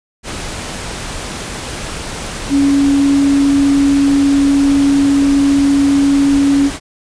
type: tone in noise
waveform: sine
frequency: 279.7 Hz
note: C#4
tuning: 16 cents sharp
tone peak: -8 dBFS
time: 2.49-6.71 s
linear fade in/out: 50 ms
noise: pink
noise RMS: -24 dBFS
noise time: 0.23-6.8 s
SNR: +13 dB
effects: resampled to 22050 Hz